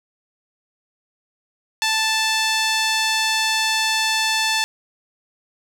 sawtooth tone with band-pass filter, 880 Hz, A5, in tune, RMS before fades -20 dBFS, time 1.82-4.64 s, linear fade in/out 0 ms, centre 4200 Hz, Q 0.85, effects none

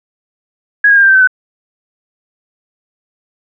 sine tone with pitch steps, 1661.2 / 1634.5 / 1608.3 / 1582.5 / 1557.1 / 1532.2 / 1507.6 Hz, G#6 / G#6 / G6 / G6 / G6 / G6 / F#6, 0 / -28 / +44 / +16 / -12 / -40 / +32 cents, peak -4 dBFS, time 0.84-1.274 s, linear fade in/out 5 ms, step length 62 ms, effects none

